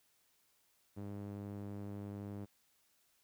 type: tone with band-pass filter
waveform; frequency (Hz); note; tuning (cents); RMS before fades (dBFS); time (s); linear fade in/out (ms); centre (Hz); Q
sawtooth; 101.3; G#2; -43; -45; 0.96-2.46; 20; 250; 0.77
effects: white hiss -74 dBFS RMS until 3.23 s